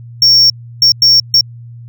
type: tone bursts at uneven times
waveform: triangle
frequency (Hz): 5490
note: F8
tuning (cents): -31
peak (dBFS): -3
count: 4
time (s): 0.22-0.5 / 0.82-0.92 / 1.02-1.2 / 1.34-1.41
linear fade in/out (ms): 2
effects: added 118 Hz sine -29 dBFS peak until 1.88 s